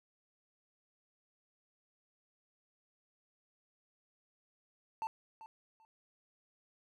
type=tone with echo; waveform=triangle; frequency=890 Hz; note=A5; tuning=20 cents sharp; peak=-33 dBFS; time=5.02-5.07 s; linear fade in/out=0 ms; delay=390 ms; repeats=2; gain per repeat=-14 dB; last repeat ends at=5.85 s; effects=none